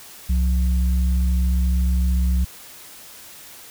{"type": "tone pair together", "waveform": "sine", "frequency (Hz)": [65.41, 179.22], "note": ["C2", "F3"], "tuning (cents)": [0, 45], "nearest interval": "octave + perfect fourth", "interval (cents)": 1745, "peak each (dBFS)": [-16, -27], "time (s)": [0.29, 2.45], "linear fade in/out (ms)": 10, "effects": ["white hiss -42 dBFS RMS until 3.7 s"]}